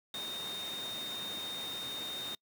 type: tone in noise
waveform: sine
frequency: 3680 Hz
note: A#7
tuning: 23 cents flat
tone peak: -38 dBFS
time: 0.14-2.35 s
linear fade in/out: 2 ms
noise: pink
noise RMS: -44 dBFS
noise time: 0.14-2.35 s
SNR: +3 dB
effects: noise-tail reverb RT60 0.1 s tail -26 dB re dry + high-pass 200 Hz 12 dB/octave